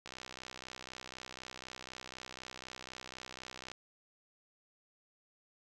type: click train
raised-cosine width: 0.2 ms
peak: -28 dBFS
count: 235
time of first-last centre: 0.06-3.716 s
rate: 64 Hz
effects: none